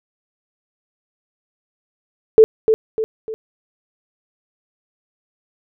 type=tone with echo; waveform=sine; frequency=440 Hz; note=A4; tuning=in tune; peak=-3 dBFS; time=2.38-2.44 s; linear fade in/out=0 ms; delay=300 ms; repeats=3; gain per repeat=-7 dB; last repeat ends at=3.34 s; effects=none